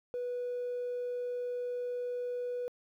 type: tone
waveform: triangle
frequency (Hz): 490.8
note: B4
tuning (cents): -11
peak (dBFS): -30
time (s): 0.14-2.68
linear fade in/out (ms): 0
effects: tanh soft clip ceiling -30 dBFS + 12-bit